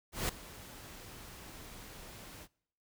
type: noise with ADSR envelope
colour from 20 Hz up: pink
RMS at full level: -32 dBFS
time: 0.12-2.48 s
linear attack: 170 ms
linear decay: 4 ms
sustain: -18 dB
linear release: 54 ms
effects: noise-tail reverb RT60 0.7 s tail -25 dB re dry

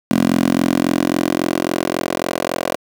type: tone with high-pass filter sweep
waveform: 10% pulse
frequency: 43.65 Hz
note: F1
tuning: in tune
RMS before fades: -18 dBFS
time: 0.11-2.76 s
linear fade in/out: 0 ms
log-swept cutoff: 230 to 480 Hz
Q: 2.7
effects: 7-bit

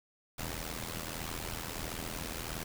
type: noise with amplitude modulation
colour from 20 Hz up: pink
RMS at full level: -36 dBFS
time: 0.38-2.64 s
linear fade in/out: 10 ms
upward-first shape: sine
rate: 81.5 Hz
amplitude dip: 80%
effects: none

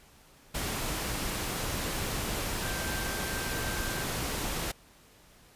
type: tone in noise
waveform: sine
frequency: 1568 Hz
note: G6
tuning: in tune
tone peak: -39 dBFS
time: 2.62-4.04 s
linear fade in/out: 10 ms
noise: pink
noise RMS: -33 dBFS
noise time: 0.54-4.72 s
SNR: -9 dB
effects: pink hiss -58 dBFS RMS until 5.55 s + resampled to 32000 Hz

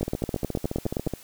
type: two click trains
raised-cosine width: 2 ms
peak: -15 / -12 dBFS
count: 17 / 11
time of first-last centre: 0.01-1.137 / 0.03-1.073 s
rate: 14.2 / 9.59 Hz
effects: white hiss -49 dBFS RMS until 1.23 s

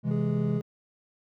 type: chord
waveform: triangle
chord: C augmented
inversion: none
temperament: equal with one note detuned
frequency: 130.81 / 164.24 / 207.7 Hz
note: C3 / E3 / G#3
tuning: 0 / -6 / 0 cents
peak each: -27 dBFS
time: 0.03-0.62 s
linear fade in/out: 50 ms
type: tone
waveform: triangle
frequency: 415.3 Hz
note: G#4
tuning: in tune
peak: -32 dBFS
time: 0.11-0.61 s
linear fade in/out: 0 ms
effects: none

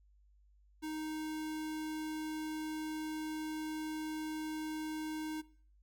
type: tone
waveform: square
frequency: 311.1 Hz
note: D#4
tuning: in tune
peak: -39 dBFS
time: 0.82-5.42 s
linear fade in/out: 20 ms
effects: noise-tail reverb RT60 0.5 s tail -20 dB re dry + added 50 Hz sine -63 dBFS peak until 5.82 s

